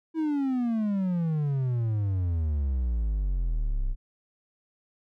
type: exponential sweep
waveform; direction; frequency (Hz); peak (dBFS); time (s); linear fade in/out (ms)
triangle; down; 327.4 to 30.87; -22; 0.14-3.96; 50
effects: none